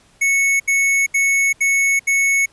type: tone bursts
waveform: square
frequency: 2208 Hz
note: C#7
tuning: 7 cents flat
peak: -14 dBFS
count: 5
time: 0.21-2.46 s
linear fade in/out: 10 ms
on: 390 ms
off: 75 ms
effects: pink hiss -53 dBFS RMS until 2.52 s + resampled to 24000 Hz

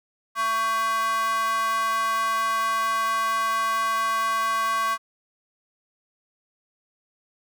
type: tone with high-pass filter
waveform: square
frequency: 223.9 Hz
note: A3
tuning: 30 cents sharp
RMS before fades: -24 dBFS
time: 0.35-4.98 s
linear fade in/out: 50 ms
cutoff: 1200 Hz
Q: 6.5
effects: none

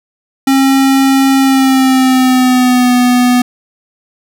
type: tone with pitch glide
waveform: square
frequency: 269.6 to 247.2 Hz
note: C#4 to B3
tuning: -48 to +2 cents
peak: -7 dBFS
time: 0.47-3.42 s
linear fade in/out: 5 ms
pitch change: -150 cents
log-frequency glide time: 1.4-2.93 s
effects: none

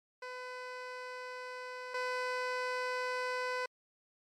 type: tone pair in turn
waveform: 15% pulse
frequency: 503 / 503 Hz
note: B4 / B4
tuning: +32 / +32 cents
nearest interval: unison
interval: 0 cents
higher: neither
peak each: -35 / -27 dBFS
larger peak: second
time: 0.22-1.94 / 1.94-3.66 s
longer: neither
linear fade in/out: 5 ms
effects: low-pass 5000 Hz 12 dB/octave + MP3 96 kbps

